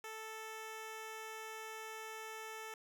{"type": "tone", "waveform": "10% pulse", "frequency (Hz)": 440, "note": "A4", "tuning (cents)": 0, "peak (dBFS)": -37, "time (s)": [0.04, 2.74], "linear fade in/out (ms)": 2, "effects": []}